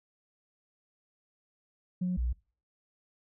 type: tone pair in turn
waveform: sine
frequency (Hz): 180.9 / 60.5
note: F#3 / B1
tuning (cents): -39 / -35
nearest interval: octave + perfect fifth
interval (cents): 1896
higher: first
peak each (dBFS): -26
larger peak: neither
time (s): 2.01-2.17 / 2.17-2.33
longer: neither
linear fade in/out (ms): 10
effects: noise-tail reverb RT60 0.4 s tail -24 dB re dry + tanh soft clip ceiling -24 dBFS